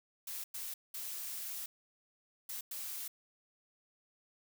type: noise bursts at uneven times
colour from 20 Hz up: blue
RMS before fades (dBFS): -42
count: 5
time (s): 0.27-0.44 / 0.54-0.74 / 0.94-1.66 / 2.49-2.61 / 2.71-3.08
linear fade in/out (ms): 5
effects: none